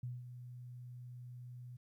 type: tone with ADSR envelope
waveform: sine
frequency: 123.47 Hz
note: B2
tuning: in tune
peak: -38 dBFS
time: 0.03-1.77 s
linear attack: 4 ms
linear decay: 190 ms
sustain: -9 dB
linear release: 10 ms
effects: 13-bit